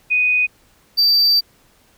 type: tone pair in turn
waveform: sine / triangle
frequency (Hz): 2489 / 4653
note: D#7 / D8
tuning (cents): 0 / -17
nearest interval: major seventh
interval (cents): 1083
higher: second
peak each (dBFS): -13 / -10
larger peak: second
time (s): 0.1-0.47 / 0.97-1.41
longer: second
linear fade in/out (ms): 20
effects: pink hiss -55 dBFS RMS until 1.97 s